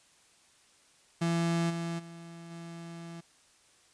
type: tone with level steps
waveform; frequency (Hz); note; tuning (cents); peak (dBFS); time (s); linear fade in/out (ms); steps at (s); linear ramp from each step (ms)
35% pulse; 168.2; E3; +35; -25 / -31 / -43 / -40; 1.21-3.21; 10; 1.69 / 1.98 / 2.5; 20
effects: white hiss -63 dBFS RMS until 3.93 s + resampled to 22050 Hz